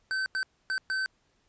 square tone bursts at uneven times, 1537 Hz, G6, 35 cents flat, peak -28 dBFS, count 4, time 0.11-0.26 / 0.35-0.43 / 0.7-0.78 / 0.9-1.06 s, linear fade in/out 0 ms, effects pink hiss -70 dBFS RMS until 1.48 s + resampled to 16000 Hz

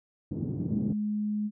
white band-pass noise, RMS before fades -32 dBFS, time 0.31-0.93 s, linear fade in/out 5 ms, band 100 to 280 Hz, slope 24 dB/octave
sine tone, 210 Hz, G#3, 19 cents sharp, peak -27 dBFS, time 0.71-1.51 s, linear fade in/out 50 ms
effects none

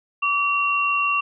sine tone pair together, 1153.3 / 2743 Hz, D6 / F7, -32 / -32 cents, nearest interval octave + minor third, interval 1500 cents, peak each -21 dBFS, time 0.22-1.21 s, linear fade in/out 10 ms, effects none

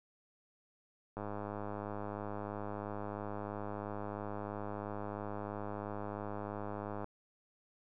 click train, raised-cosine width 1 ms, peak -27 dBFS, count 606, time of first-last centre 1.17-7.044 s, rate 103 Hz, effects none

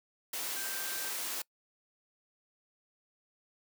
sine tone in noise, 1568 Hz, G6, in tune, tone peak -44 dBFS, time 0.56-1.1 s, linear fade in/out 5 ms, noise white, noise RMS -37 dBFS, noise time 0.33-1.42 s, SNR -10 dB, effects noise-tail reverb RT60 0.1 s tail -25 dB re dry + high-pass 300 Hz 12 dB/octave

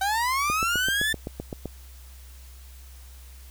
30% pulse linear sweep, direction up, 758 to 1789 Hz, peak -20 dBFS, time 0.01-1.13 s, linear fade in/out 5 ms
click train, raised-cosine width 2 ms, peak -18 dBFS, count 10, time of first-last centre 0.5-1.657 s, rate 7.78 Hz
effects added 64 Hz sine -43 dBFS peak until 3.5 s + white hiss -53 dBFS RMS until 3.5 s

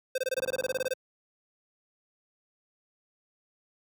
square tone bursts, 518 Hz, C5, 17 cents flat, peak -27 dBFS, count 15, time 0.15-0.937 s, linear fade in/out 5 ms, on 31 ms, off 23 ms
click train, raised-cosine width 1 ms, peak -29 dBFS, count 25, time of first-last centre 0.38-0.867 s, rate 49.3 Hz
effects high-pass 100 Hz 12 dB/octave

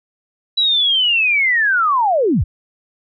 sine linear sweep, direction down, 3951 to 44.12 Hz, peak -12 dBFS, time 0.57-2.44 s, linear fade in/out 10 ms, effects none

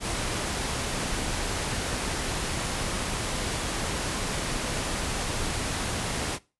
pink low-pass noise, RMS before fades -30 dBFS, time 0-6.39 s, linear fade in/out 50 ms, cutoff 11000 Hz, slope 96 dB/octave, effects noise-tail reverb RT60 0.3 s tail -21 dB re dry

